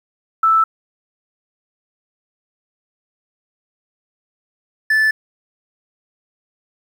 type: tone pair in turn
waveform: sine / triangle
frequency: 1318.5 / 1749.4 Hz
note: E6 / A6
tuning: 0 / -10 cents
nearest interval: perfect fourth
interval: 490 cents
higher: second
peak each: -10 dBFS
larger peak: neither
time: 0.43-0.64 / 4.9-5.11 s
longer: neither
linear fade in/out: 5 ms
effects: 8-bit